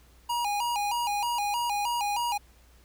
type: tone with vibrato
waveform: square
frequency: 885 Hz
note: A5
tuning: 10 cents sharp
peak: -27 dBFS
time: 0.29-2.38 s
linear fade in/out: 10 ms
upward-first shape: square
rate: 3.2 Hz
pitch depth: 130 cents each way
effects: added 60 Hz sine -56 dBFS peak until 2.84 s + pink hiss -61 dBFS RMS until 2.84 s